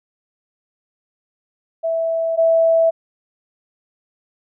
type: tone pair in turn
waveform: sine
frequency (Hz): 657 / 657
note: E5 / E5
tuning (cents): -6 / -6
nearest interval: unison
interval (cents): 0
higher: neither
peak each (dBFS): -17 / -11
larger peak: second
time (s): 1.83-2.37 / 2.37-2.91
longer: neither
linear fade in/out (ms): 20
effects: none